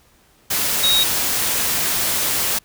sine tone in noise, 3785 Hz, A#7, 26 cents sharp, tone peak -14 dBFS, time 0.83-1.04 s, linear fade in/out 10 ms, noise white, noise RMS -20 dBFS, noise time 0.5-2.59 s, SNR +3 dB, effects pink hiss -55 dBFS RMS until 2.64 s

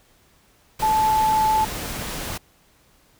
sine tone in noise, 870 Hz, A5, 20 cents flat, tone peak -16 dBFS, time 0.82-1.65 s, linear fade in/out 10 ms, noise pink, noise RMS -30 dBFS, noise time 0.79-2.38 s, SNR +11 dB, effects pink hiss -58 dBFS RMS until 3.19 s

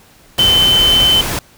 sine tone in noise, 3063 Hz, G7, 41 cents flat, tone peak -8 dBFS, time 0.39-1.21 s, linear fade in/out 2 ms, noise pink, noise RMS -19 dBFS, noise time 0.38-1.39 s, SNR +8 dB, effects pink hiss -46 dBFS RMS until 1.57 s

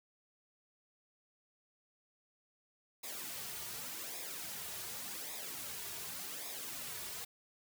white noise with flanger, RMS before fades -44 dBFS, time 3.03-7.25 s, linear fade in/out 10 ms, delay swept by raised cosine 0.67 to 3.87 ms, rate 0.87 Hz, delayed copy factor -0.65, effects none

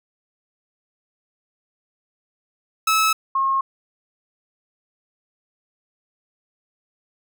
sawtooth / sine tone pair in turn, 1299 / 1078.6 Hz, E6 / C#6, -26 / -48 cents, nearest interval minor third, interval 322 cents, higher first, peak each -12 / -17 dBFS, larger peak first, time 2.87-3.13 / 3.35-3.61 s, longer neither, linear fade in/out 5 ms, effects none

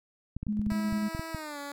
clicks, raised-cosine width 5 ms, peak -22 dBFS, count 10, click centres 0.366 / 0.43 / 0.468 / 0.594 / 0.668 / 0.72 / 0.926 / 1.149 / 1.195 / 1.347 s
sine tone with tremolo, 210 Hz, G#3, 19 cents sharp, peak -26 dBFS, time 0.48-1.09 s, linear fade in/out 10 ms, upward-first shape square, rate 11 Hz, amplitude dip 25%
10% pulse tone with pitch glide, 325.3 to 284.8 Hz, E4 to C#4, -23 to +47 cents, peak -29 dBFS, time 0.7-1.72 s, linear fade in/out 2 ms, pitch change -230 cents, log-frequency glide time 1.32-1.59 s
effects none

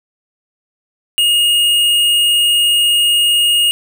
triangle tone with hard clipping, 2857 Hz, F7, 39 cents sharp, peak -11 dBFS, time 1.18-3.71 s, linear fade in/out 0 ms, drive 15 dB, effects none

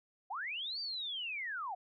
sine linear two-way sweep, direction up then down, 691 to 4699 to 691 Hz, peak -37 dBFS, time 0.3-1.75 s, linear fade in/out 10 ms, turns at 0.8 s, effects none

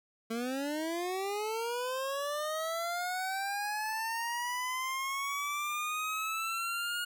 25% pulse linear sweep, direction up, 222.5 to 1438 Hz, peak -29 dBFS, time 0.3-7.05 s, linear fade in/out 10 ms, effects none

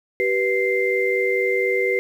sine tone cluster, 385.5 / 489.6 / 2090 Hz, G4 / B4 / C7, -29 / -15 / -2 cents, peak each -22 dBFS, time 0.2-1.99 s, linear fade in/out 0 ms, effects 8-bit

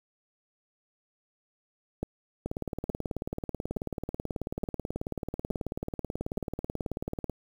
two click trains, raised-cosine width 2 ms, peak -17 / -19 dBFS, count 6 / 90, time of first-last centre 2.03-6.378 / 2.46-7.297 s, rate 1.15 / 18.4 Hz, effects 8-bit

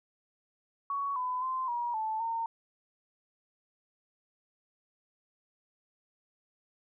sine tone with pitch steps, 1119 / 1005 / 1037 / 955 / 875 / 914 Hz, C#6 / B5 / C6 / A#5 / A5 / A#5, +16 / +30 / -16 / +42 / -10 / -34 cents, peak -30 dBFS, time 0.9-2.46 s, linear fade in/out 2 ms, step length 260 ms, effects none

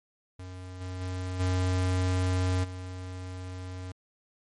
square tone with level steps, 91.9 Hz, F#2, 11 cents flat, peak -40 / -35 / -32 / -25 / -37 dBFS, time 0.39-3.92 s, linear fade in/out 5 ms, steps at 0.8 / 1 / 1.39 / 2.63 s, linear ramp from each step 20 ms, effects MP3 48 kbps

